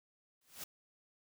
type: noise with exponential growth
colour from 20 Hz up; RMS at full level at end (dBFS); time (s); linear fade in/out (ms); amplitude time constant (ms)
white; -41; 0.41-0.64; 5; 50
effects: none